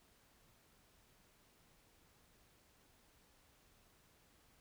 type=silence; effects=pink hiss -70 dBFS RMS until 4.6 s